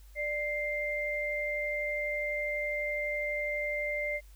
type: tone pair together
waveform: sine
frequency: 591.9 / 2096 Hz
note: D5 / C7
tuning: +13 / +2 cents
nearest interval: octave + minor seventh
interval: 2189 cents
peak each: -34 / -32 dBFS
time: 0.15-4.21 s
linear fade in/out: 50 ms
effects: added 50 Hz sine -50 dBFS peak until 4.35 s + white hiss -64 dBFS RMS until 4.35 s